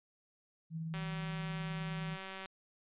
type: tone with tremolo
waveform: sine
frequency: 161.8 Hz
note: E3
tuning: 32 cents flat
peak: -36 dBFS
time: 0.7-2.18 s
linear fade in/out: 50 ms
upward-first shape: triangle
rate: 19 Hz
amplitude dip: 30%
type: click train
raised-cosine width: 0.3 ms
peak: -29 dBFS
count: 291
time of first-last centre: 0.94-2.458 s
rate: 191 Hz
effects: resampled to 8000 Hz